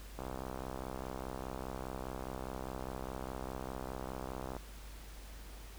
click train, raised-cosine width 1 ms, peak -27 dBFS, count 285, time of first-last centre 0.19-4.566 s, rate 64.9 Hz, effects added 50 Hz sine -48 dBFS peak until 5.78 s + pink hiss -55 dBFS RMS until 5.78 s

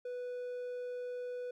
triangle tone, 493.9 Hz, B4, in tune, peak -36 dBFS, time 0.05-1.51 s, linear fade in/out 5 ms, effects none

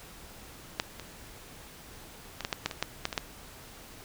clicks, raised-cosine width 0.2 ms, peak -9 / -23 / -18 / -13 / -11 / -10 / -19 / -10 / -11 / -17 / -10 dBFS, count 11, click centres 0.799 / 0.997 / 2.407 / 2.449 / 2.528 / 2.66 / 2.712 / 2.826 / 3.054 / 3.128 / 3.178 s, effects pink hiss -49 dBFS RMS until 4.04 s

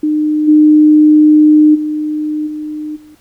sine tone with level steps, 304.1 Hz, D#4, 40 cents flat, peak -10 / -3 / -14 / -19 / -36 dBFS, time 0.03-3.15 s, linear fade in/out 5 ms, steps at 0.47 / 1.74 / 2.46 / 2.95 s, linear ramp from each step 20 ms, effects pink hiss -51 dBFS RMS until 3.2 s

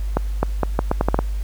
accelerating click train, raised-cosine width 1 ms, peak -3 dBFS, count 9, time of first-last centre 0.17-1.19 s, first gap 260 ms, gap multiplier 0.78, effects added 50 Hz sine -21 dBFS peak until 1.43 s + pink hiss -46 dBFS RMS until 1.43 s

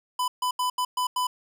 square tone bursts at uneven times, 1000 Hz, B5, 21 cents sharp, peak -24 dBFS, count 6, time 0.19-0.28 / 0.42-0.51 / 0.59-0.7 / 0.78-0.85 / 0.97-1.07 / 1.16-1.27 s, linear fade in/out 5 ms, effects none

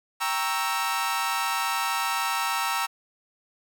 sawtooth chord, G diminished seventh, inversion none, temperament equal, 784 / 932.3 / 1108.7 / 1318.5 Hz, G5 / Bb5 / Db6 / Fb6, 0 / 0 / 0 / 0 cents, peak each -29 / -25 / -30 / -25 dBFS, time 0.2-2.87 s, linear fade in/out 20 ms, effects none

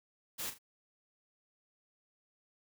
white noise with echo, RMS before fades -39 dBFS, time 0.38-0.51 s, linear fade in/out 20 ms, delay 39 ms, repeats 2, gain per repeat -10 dB, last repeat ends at 0.588 s, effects none

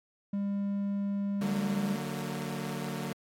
triangle tone, 200.3 Hz, G3, 38 cents sharp, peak -27 dBFS, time 0.33-1.96 s, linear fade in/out 5 ms
sawtooth chord, D augmented, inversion none, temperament equal with one note detuned, 146.83 / 185 / 228.9 Hz, D3 / F#3 / A#3, 0 / 0 / -31 cents, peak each -34 dBFS, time 1.41-3.13 s, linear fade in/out 5 ms
effects AAC 64 kbps

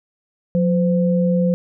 sine tone pair together, 179.39 / 513 Hz, F3 / C5, +47 / -34 cents, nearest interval octave + tritone, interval 1819 cents, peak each -15 / -20 dBFS, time 0.55-1.54 s, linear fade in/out 0 ms, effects none

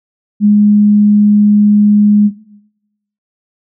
sine tone, 207.7 Hz, G#3, in tune, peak -4 dBFS, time 0.4-2.31 s, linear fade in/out 50 ms, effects noise-tail reverb RT60 0.9 s tail -17 dB re dry

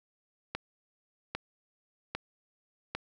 click train, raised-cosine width 0.3 ms, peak -17 dBFS, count 4, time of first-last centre 0.55-2.95 s, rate 1.25 Hz, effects none

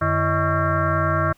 sine tone with frequency modulation, 632 Hz, D#5, 27 cents sharp, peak -17 dBFS, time 0.01-1.33 s, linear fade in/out 10 ms, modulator 241 Hz, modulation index 3.8, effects pink hiss -59 dBFS RMS until 1.37 s

